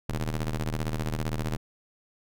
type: ring-modulated tone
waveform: sawtooth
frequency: 77.78 Hz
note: D#2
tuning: in tune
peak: -21 dBFS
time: 0.09-1.57 s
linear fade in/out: 5 ms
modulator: 46.5 Hz
effects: none